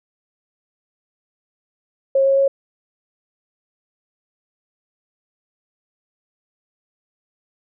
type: tone with pitch steps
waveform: sine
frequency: 541 / 544.8 / 548.6 Hz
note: C#5 / C#5 / C#5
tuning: -42 / -30 / -18 cents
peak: -12 dBFS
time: 2.15-2.48 s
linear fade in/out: 5 ms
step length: 110 ms
effects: none